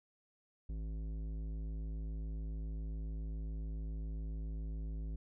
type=tone with tanh clipping; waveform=triangle; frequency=53.6 Hz; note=A1; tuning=45 cents flat; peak=-40 dBFS; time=0.69-5.16 s; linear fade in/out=5 ms; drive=17 dB; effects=none